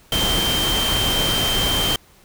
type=tone in noise; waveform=sine; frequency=3136 Hz; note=G7; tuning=in tune; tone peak=-20 dBFS; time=0.12-1.96 s; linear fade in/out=2 ms; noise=pink; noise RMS=-22 dBFS; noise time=0.12-1.96 s; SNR=-1 dB; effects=pink hiss -52 dBFS RMS until 2.24 s